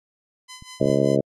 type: tone with tremolo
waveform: 5% pulse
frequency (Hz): 1016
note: B5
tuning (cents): +49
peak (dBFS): -23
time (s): 0.48-1.17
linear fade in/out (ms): 20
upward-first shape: sine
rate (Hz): 5.2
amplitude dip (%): 75
type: clicks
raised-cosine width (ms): 5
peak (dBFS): -30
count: 4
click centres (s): 0.624 / 0.826 / 0.856 / 0.899
type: harmonic tone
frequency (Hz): 69.3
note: C#2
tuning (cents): 0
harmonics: 2 / 3 / 4 / 5 / 6 / 7 / 8 / 9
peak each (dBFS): -25 / -25 / -25 / -25 / -25 / -25 / -25 / -25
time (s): 0.8-1.21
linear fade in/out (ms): 10
effects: low-pass 7000 Hz 12 dB/octave + AAC 64 kbps